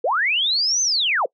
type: linear two-way sweep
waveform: sine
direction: up then down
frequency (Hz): 414.1 to 6272 to 414.1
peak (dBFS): -17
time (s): 0.04-1.26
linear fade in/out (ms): 5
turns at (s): 0.82
effects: noise-tail reverb RT60 0.1 s tail -26 dB re dry